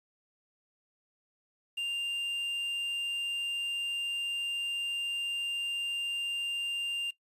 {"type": "tone with quantisation", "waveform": "triangle", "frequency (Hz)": 2794, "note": "F7", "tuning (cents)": 0, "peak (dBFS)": -29, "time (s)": [1.77, 7.11], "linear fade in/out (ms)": 10, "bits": 9, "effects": ["noise-tail reverb RT60 0.1 s tail -19 dB re dry", "resampled to 32000 Hz"]}